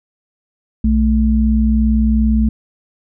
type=tone pair together; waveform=sine; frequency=61.45 / 219 Hz; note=B1 / A3; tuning=-8 / -8 cents; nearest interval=octave + minor seventh; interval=2200 cents; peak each=-13 dBFS; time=0.84-2.49 s; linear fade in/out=5 ms; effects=none